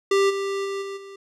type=tone with level steps; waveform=square; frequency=394 Hz; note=G4; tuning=9 cents sharp; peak=-17 / -25 / -27 / -31 / -39 dBFS; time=0.11-1.16 s; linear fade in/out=5 ms; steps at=0.29 / 0.64 / 0.81 / 0.96 s; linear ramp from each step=20 ms; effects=low-pass 7000 Hz 12 dB/octave